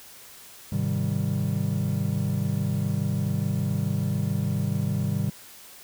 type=chord; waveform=triangle; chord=Ab major seventh; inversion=none; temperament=equal; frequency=103.83 / 130.81 / 155.56 / 196 Hz; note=Ab2 / C3 / Eb3 / G3; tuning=0 / 0 / 0 / 0 cents; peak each=-27 dBFS; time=0.72-5.3 s; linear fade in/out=5 ms; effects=white hiss -47 dBFS RMS until 5.83 s